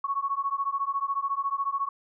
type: beating tone pair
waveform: sine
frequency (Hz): 1102 / 1116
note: C#6 / C#6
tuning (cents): -11 / +11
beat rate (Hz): 14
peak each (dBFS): -29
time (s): 0.04-1.89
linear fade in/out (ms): 5
effects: none